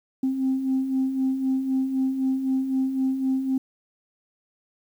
sine beating tone pair, 260.7 / 264.6 Hz, C4 / C4, -6 / +20 cents, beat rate 3.9 Hz, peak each -29 / -21 dBFS, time 0.23-3.58 s, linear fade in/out 5 ms, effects tanh soft clip ceiling -16 dBFS + 9-bit

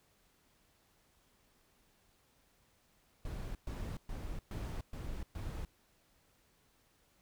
brown noise bursts, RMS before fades -41 dBFS, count 6, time 3.25-5.65 s, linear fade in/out 2 ms, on 300 ms, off 120 ms, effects pink hiss -71 dBFS RMS until 7.21 s

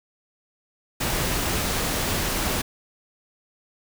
pink noise, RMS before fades -25 dBFS, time 1-2.62 s, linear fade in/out 10 ms
clicks, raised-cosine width 5 ms, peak -21 dBFS, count 2, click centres 2.403 / 2.596 s
effects none

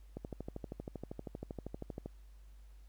click train, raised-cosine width 2 ms, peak -28 dBFS, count 25, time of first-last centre 0.17-2.06 s, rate 12.7 Hz, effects added 50 Hz sine -53 dBFS peak until 2.88 s + pink hiss -72 dBFS RMS until 2.88 s

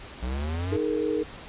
square linear sweep, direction up, 59.1 to 98 Hz, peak -28 dBFS, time 0.22-0.77 s, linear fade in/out 10 ms
sine chord, D# suspended fourth, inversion none, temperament equal with one note detuned, 311.1 / 421.3 / 466.2 Hz, D#4 / G#4 / A#4, 0 / +25 / 0 cents, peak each -28 dBFS, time 0.71-1.24 s, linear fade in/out 20 ms
effects pink hiss -43 dBFS RMS until 1.48 s + resampled to 8000 Hz

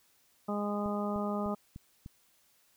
harmonic tone, 205.8 Hz, G#3, 16 cents flat, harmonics 1 / 2 / 3 / 4 / 5 / 6, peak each -33 / -39 / -38 / -41 / -45 / -40 dBFS, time 0.48-1.55 s, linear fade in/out 10 ms
click train, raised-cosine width 5 ms, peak -32 dBFS, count 5, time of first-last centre 0.86-2.061 s, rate 3.33 Hz
effects white hiss -68 dBFS RMS until 2.76 s

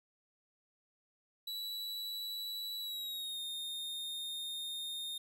45% pulse tone with pitch glide, 3936 to 3672 Hz, B7 to A#7, -7 to -27 cents, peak -38 dBFS, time 1.47-5.18 s, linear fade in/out 5 ms, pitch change -120 cents, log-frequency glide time 2.8-3.41 s, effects none

